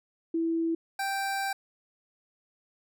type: tone pair in turn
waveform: sine / 25% pulse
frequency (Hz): 329.6 / 783.9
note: E4 / G5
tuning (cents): 0 / 0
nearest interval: octave + minor third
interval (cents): 1500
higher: second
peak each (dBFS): -25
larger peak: neither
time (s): 0.34-0.75 / 0.99-1.53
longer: second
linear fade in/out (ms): 5
effects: none